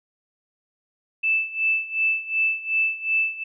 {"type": "tone with tremolo", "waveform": "sine", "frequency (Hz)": 2637, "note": "E7", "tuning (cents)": 0, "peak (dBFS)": -17, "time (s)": [1.23, 3.44], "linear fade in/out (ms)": 10, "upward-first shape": "sine", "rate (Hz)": 2.7, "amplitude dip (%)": 85, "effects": []}